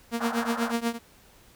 sawtooth tone with tremolo, 233.1 Hz, A#3, in tune, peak -18 dBFS, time 0.11-0.99 s, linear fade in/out 50 ms, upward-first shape triangle, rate 8.2 Hz, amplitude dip 95%
white band-pass noise, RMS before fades -34 dBFS, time 0.19-0.73 s, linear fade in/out 20 ms, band 590 to 1600 Hz, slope 48 dB/octave
effects pink hiss -56 dBFS RMS until 1.55 s

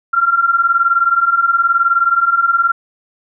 sine beating tone pair, 1362 / 1381 Hz, F6 / F6, -44 / -20 cents, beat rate 19 Hz, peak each -15 / -12 dBFS, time 0.13-2.72 s, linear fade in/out 10 ms, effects none

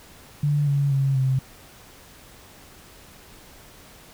sine tone with pitch steps, 146.2 / 141.22 / 136.41 / 131.76 Hz, D3 / C#3 / C#3 / C3, -7 / +33 / -27 / +12 cents, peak -18 dBFS, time 0.43-1.39 s, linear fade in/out 5 ms, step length 240 ms, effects pink hiss -48 dBFS RMS until 4.13 s

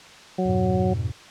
harmonic tone, 184.9 Hz, F#3, 1 cent flat, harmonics 1 / 2 / 3 / 4, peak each -23 / -26 / -28 / -29 dBFS, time 0.38-0.94 s, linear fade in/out 10 ms
triangle chord, F diminished, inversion none, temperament equal, 87.31 / 103.83 / 123.47 Hz, F2 / Ab2 / Cb3, 0 / 0 / 0 cents, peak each -26 / -25 / -27 dBFS, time 0.45-1.12 s, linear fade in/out 20 ms
effects white hiss -45 dBFS RMS until 1.3 s + low-pass 5000 Hz 12 dB/octave

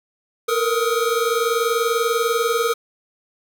square tone cluster, 455.7 / 475.9 / 1261 Hz, A#4 / A#4 / D#6, -39 / +36 / +23 cents, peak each -22 / -23 / -24 dBFS, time 0.48-2.74 s, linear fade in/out 10 ms, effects none

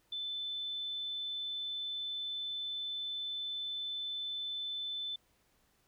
sine tone, 3520 Hz, A7, in tune, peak -36 dBFS, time 0.12-5.16 s, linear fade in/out 5 ms, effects pink hiss -72 dBFS RMS until 5.87 s

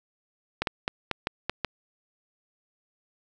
clicks, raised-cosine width 0.3 ms, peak -10 dBFS, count 7, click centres 0.62 / 0.672 / 0.879 / 1.113 / 1.271 / 1.496 / 1.647 s, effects none

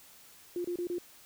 sine tone bursts, 351.4 Hz, F4, 11 cents sharp, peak -31 dBFS, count 4, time 0.56-0.984 s, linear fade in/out 2 ms, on 85 ms, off 28 ms, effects white hiss -56 dBFS RMS until 1.25 s

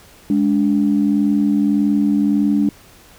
sine tone pair together, 207.7 / 289.4 Hz, G#3 / D4, 0 / -25 cents, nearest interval tritone, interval 575 cents, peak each -15 dBFS, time 0.3-2.69 s, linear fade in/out 2 ms, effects tanh soft clip ceiling -5 dBFS + pink hiss -46 dBFS RMS until 3.18 s

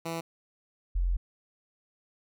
10% pulse / sine tone pair in turn, 165.6 / 43.86 Hz, E3 / F1, +8 / +8 cents, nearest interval octave + major seventh, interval 2300 cents, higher first, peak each -24 / -24 dBFS, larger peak neither, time 0.05-0.21 / 0.95-1.17 s, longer second, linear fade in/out 10 ms, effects none

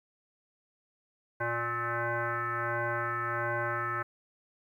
sine tone with frequency modulation, 117.3 Hz, A#2, 11 cents sharp, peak -29 dBFS, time 1.4-4.03 s, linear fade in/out 10 ms, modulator 236 Hz, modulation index 7.2, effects 11-bit

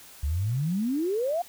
sine exponential sweep, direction up, 67 to 726 Hz, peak -24 dBFS, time 0.23-1.42 s, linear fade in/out 5 ms, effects white hiss -49 dBFS RMS until 1.48 s

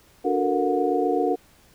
sine tone cluster, 291.4 / 366.3 / 444.4 / 472.3 / 726 Hz, D4 / F#4 / A4 / A#4 / F#5, -13 / -17 / +17 / +23 / -33 cents, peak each -26 dBFS, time 0.24-1.36 s, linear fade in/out 20 ms, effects pink hiss -56 dBFS RMS until 1.74 s

